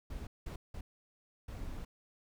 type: noise bursts at uneven times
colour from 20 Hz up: brown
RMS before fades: -42 dBFS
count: 4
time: 0.1-0.27 / 0.46-0.56 / 0.74-0.81 / 1.48-1.85 s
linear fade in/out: 5 ms
effects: none